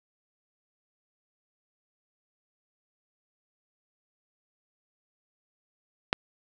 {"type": "click", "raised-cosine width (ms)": 0.3, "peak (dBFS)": -6, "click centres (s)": 6.129, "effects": []}